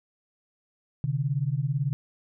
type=beating tone pair; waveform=sine; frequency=130.5 / 148.5 Hz; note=C3 / D3; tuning=-4 / +20 cents; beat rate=18 Hz; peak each=-27 dBFS; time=1.04-1.93 s; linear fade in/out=0 ms; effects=none